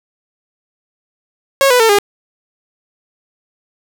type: tone with pitch steps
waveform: sawtooth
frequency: 547 / 495.8 / 449.5 / 407.4 Hz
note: C#5 / B4 / A4 / G#4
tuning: -23 / +7 / +37 / -33 cents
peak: -4 dBFS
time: 1.61-1.986 s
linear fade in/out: 0 ms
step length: 94 ms
effects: none